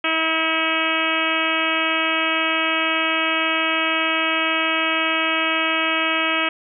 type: harmonic tone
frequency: 321.9 Hz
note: E4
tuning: 41 cents flat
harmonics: 1 / 2 / 3 / 4 / 5 / 6 / 7 / 8 / 9 / 10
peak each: -28 / -28 / -31 / -25 / -28 / -30 / -25 / -25 / -27 / -30 dBFS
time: 0.04-6.49 s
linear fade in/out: 5 ms
effects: none